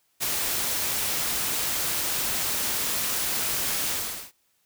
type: noise with ADSR envelope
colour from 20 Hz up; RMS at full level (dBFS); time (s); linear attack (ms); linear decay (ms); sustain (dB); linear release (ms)
white; -25; 0.2-4.32; 31; 5; -2; 420
effects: white hiss -69 dBFS RMS until 4.65 s